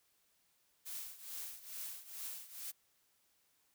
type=noise with tremolo; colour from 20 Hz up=blue; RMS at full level=-43 dBFS; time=0.85-2.72 s; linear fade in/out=20 ms; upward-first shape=triangle; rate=2.3 Hz; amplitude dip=85%; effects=white hiss -75 dBFS RMS until 3.74 s